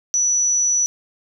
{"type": "tone", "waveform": "sine", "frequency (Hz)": 5920, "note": "F#8", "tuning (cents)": 0, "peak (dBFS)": -15, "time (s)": [0.14, 0.86], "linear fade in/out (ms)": 0, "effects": []}